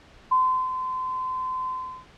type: tone with ADSR envelope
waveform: sine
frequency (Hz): 1027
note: C6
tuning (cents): -33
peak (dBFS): -16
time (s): 0.31-2.06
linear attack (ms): 12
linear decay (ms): 370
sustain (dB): -10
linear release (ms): 380
effects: pink hiss -51 dBFS RMS until 2.17 s + low-pass 4000 Hz 12 dB/octave